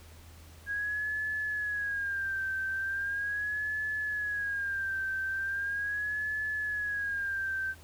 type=tone with vibrato; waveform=sine; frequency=1636 Hz; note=G#6; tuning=26 cents flat; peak=-30 dBFS; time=0.66-7.75 s; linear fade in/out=50 ms; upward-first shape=sine; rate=0.39 Hz; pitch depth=87 cents each way; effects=added 81 Hz sine -51 dBFS peak until 7.83 s + pink hiss -56 dBFS RMS until 7.83 s